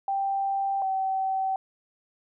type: tone pair in turn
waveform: sine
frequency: 785 / 766.6 Hz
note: G5 / G5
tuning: +2 / -39 cents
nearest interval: unison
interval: 41 cents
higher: first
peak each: -24 dBFS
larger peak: neither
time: 0.08-0.82 / 0.82-1.56 s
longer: neither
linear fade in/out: 2 ms
effects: none